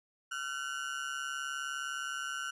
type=ring-modulated tone; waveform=35% pulse; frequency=1442 Hz; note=F#6; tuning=45 cents flat; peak=-31 dBFS; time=0.31-2.51 s; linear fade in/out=10 ms; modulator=69.7 Hz; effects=resampled to 22050 Hz

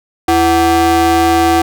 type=ring-modulated tone; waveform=square; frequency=206.9 Hz; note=G#3; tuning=6 cents flat; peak=-6 dBFS; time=0.28-1.62 s; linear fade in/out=5 ms; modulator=540 Hz; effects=none

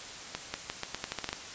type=accelerating click train; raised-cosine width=0.2 ms; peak=-15 dBFS; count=11; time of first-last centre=0.35-1.33 s; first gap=190 ms; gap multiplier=0.84; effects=white hiss -43 dBFS RMS until 1.54 s + resampled to 16000 Hz

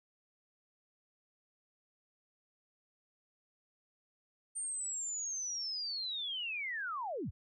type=linear sweep; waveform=sine; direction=down; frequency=8870 to 41.72 Hz; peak=-36 dBFS; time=4.55-7.31 s; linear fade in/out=20 ms; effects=none

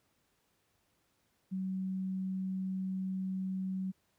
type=tone; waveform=sine; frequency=188.7 Hz; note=F#3; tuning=34 cents sharp; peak=-33 dBFS; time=1.51-3.92 s; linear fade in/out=20 ms; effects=pink hiss -75 dBFS RMS until 4.18 s + high-pass 60 Hz 12 dB/octave

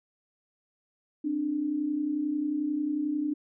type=tone pair together; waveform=sine; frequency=267 / 298.2 Hz; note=C4 / D4; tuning=+35 / +27 cents; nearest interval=major second; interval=192 cents; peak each=-34 / -27 dBFS; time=1.24-3.34 s; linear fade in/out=10 ms; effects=none

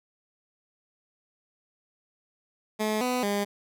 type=tone with pitch steps; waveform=15% pulse; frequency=214.9 / 250.2 / 203 Hz; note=A3 / B3 / G#3; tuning=-41 / +23 / -39 cents; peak=-19 dBFS; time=2.79-3.45 s; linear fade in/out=20 ms; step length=220 ms; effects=none

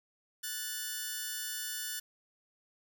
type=tone pair together; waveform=5% pulse; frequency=1480 / 1760 Hz; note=F#6 / A6; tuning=0 / 0 cents; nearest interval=minor third; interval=300 cents; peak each=-28 dBFS; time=0.43-2 s; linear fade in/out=10 ms; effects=none

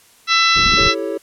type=harmonic tone; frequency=667 Hz; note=E5; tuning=20 cents sharp; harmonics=2 / 3 / 4 / 5 / 6 / 7 / 8 / 9; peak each=-16 / -19 / -19 / -24 / -17 / -30 / -24 / -28 dBFS; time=0.27-0.95 s; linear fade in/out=50 ms
type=low-pass noise; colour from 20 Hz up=pink; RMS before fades=-24 dBFS; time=0.55-0.9 s; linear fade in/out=20 ms; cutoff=400 Hz; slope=24 dB/octave
type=chord; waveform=triangle; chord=A dominant seventh; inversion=second; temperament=equal; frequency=329.6 / 392 / 440 / 554.4 Hz; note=E4 / G4 / A4 / C#5; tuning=0 / 0 / 0 / 0 cents; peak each=-24 dBFS; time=0.77-1.18 s; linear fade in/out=10 ms
effects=white hiss -50 dBFS RMS until 1.22 s + low-pass 12000 Hz 12 dB/octave

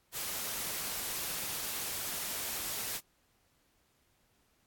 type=noise; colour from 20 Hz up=white; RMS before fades=-37 dBFS; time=0.12-3.01 s; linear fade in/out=50 ms; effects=pink hiss -72 dBFS RMS until 4.66 s + AAC 64 kbps

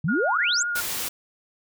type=exponential sweep; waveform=sine; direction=up; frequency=138.59 to 7890 Hz; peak=-21 dBFS; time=0.04-0.63 s; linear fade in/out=5 ms
type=tone with vibrato; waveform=sine; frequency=1429 Hz; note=F6; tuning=39 cents sharp; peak=-24 dBFS; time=0.08-0.81 s; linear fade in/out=10 ms; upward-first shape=triangle; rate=12 Hz; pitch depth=18 cents each way
type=noise; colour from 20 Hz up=white; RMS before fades=-29 dBFS; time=0.75-1.09 s; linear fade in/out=10 ms
effects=none

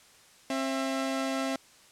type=tone pair together; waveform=sawtooth; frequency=267.4 / 666 Hz; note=C4 / E5; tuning=+38 / +18 cents; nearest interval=octave + major third; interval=1580 cents; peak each=-26 / -30 dBFS; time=0.5-1.56 s; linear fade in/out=2 ms; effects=white hiss -57 dBFS RMS until 1.91 s + low-pass 9000 Hz 12 dB/octave

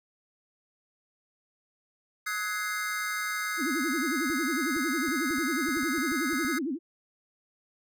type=chord; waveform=square; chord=Ab dominant seventh; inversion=second; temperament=equal with one note detuned; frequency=1269.2 / 1480 / 1661.2 / 2093 Hz; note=Eb6 / Gb6 / Ab6 / C7; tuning=+34 / 0 / 0 / 0 cents; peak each=-36 / -37 / -37 / -35 dBFS; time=2.26-6.59 s; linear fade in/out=10 ms
type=tone with vibrato; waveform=sine; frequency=293.7 Hz; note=D4; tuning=in tune; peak=-28 dBFS; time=3.57-6.79 s; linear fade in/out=50 ms; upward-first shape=sine; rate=11 Hz; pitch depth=280 cents each way
type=clicks; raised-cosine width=3 ms; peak=-33 dBFS; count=12; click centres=4.301 / 4.765 / 5.084 / 5.307 / 5.383 / 5.687 / 5.771 / 5.832 / 5.982 / 6.119 / 6.332 / 6.448 s
effects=none

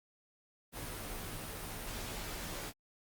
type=noise with comb filter; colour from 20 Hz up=pink; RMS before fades=-42 dBFS; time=0.72-2.73 s; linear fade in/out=50 ms; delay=15 ms; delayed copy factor=-0.9; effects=Opus 32 kbps

